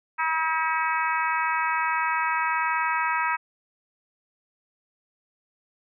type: harmonic tone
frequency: 320.5 Hz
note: E4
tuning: 49 cents flat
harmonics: 3 / 4 / 5 / 6 / 7 / 8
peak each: -26 / -28 / -30 / -32 / -33 / -34 dBFS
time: 0.18-3.37 s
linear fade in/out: 20 ms
effects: none